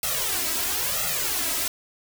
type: noise with flanger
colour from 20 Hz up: white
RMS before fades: -26 dBFS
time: 0.03-1.68 s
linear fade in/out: 2 ms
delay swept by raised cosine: 1.5 to 3.1 ms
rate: 1 Hz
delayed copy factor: +1
effects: none